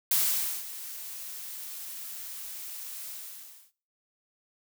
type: noise with ADSR envelope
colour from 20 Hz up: blue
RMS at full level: -24 dBFS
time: 0.11-3.72 s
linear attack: 4 ms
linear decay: 520 ms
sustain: -16 dB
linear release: 620 ms
effects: noise-tail reverb RT60 0.4 s tail -19 dB re dry

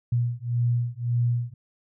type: beating tone pair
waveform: sine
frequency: 119.1 / 120.9 Hz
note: A#2 / B2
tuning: +38 / -36 cents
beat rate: 1.8 Hz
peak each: -25 dBFS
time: 0.12-1.54 s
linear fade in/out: 5 ms
effects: none

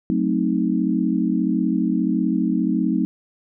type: chord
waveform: sine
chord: F# diminished seventh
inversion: none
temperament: equal with one note detuned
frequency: 185 / 220 / 261.6 / 313.3 Hz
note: F#3 / A3 / C4 / Eb4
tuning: 0 / 0 / 0 / +12 cents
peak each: -23 dBFS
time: 0.1-3.05 s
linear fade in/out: 0 ms
effects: none

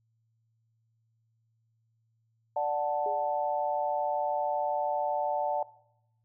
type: chord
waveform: sine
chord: D major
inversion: none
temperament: equal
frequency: 587.3 / 740 / 880 Hz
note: D5 / F#5 / A5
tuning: 0 / 0 / 0 cents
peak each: -31 dBFS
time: 2.56-5.63 s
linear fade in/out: 5 ms
type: tone with exponential decay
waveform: sine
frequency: 415.3 Hz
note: G#4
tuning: in tune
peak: -34 dBFS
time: 3.06-3.46 s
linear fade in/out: 1 ms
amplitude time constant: 85 ms
effects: noise-tail reverb RT60 0.8 s tail -19 dB re dry + added 113 Hz sine -70 dBFS peak until 6.24 s

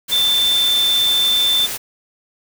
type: tone in noise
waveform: sine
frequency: 3546 Hz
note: A7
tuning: 13 cents sharp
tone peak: -13 dBFS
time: 0.11-1.67 s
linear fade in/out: 20 ms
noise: white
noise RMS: -25 dBFS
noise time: 0.08-1.78 s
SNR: +9 dB
effects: none

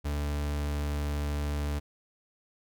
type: tone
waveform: 40% pulse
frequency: 73 Hz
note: D2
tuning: 10 cents flat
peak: -28 dBFS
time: 0.04-1.8 s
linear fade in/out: 20 ms
effects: none

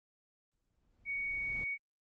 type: noise with exponential growth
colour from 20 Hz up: brown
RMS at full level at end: -44 dBFS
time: 0.53-1.64 s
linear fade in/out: 2 ms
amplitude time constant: 240 ms
type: tone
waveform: sine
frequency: 2236 Hz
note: C#7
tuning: 14 cents sharp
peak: -34 dBFS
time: 1.05-1.78 s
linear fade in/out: 50 ms
effects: Opus 24 kbps

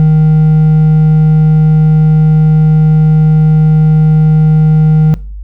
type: tone with hard clipping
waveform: triangle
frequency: 155.56 Hz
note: D#3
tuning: in tune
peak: -4 dBFS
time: 0-5.14 s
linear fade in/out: 0 ms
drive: 5 dB
effects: noise-tail reverb RT60 0.4 s tail -20 dB re dry + added 50 Hz sine -21 dBFS peak until 5.43 s

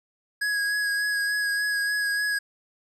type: tone with vibrato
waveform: square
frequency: 1661.2 Hz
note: G#6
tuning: in tune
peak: -24 dBFS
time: 0.41-2.39 s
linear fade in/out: 10 ms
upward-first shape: sine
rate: 3.4 Hz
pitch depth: 18 cents each way
effects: low-pass 11000 Hz 12 dB/octave + 11-bit

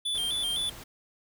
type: tone with vibrato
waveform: square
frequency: 3322 Hz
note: G#7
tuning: in tune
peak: -28 dBFS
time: 0.05-0.7 s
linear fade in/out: 10 ms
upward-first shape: square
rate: 3.9 Hz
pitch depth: 76 cents each way
type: noise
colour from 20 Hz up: pink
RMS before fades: -45 dBFS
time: 0.14-0.84 s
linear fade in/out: 10 ms
effects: none

